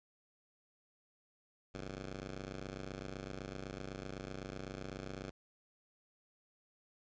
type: ring-modulated tone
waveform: 10% pulse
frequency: 96 Hz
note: G2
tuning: 36 cents flat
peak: -32 dBFS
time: 1.74-5.31 s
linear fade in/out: 5 ms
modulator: 34.1 Hz
effects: resampled to 16000 Hz + 12-bit